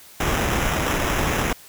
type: noise with sample-and-hold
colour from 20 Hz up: pink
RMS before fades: -22 dBFS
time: 0.2-1.53 s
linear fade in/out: 5 ms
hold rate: 4410 Hz
effects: white hiss -46 dBFS RMS until 1.68 s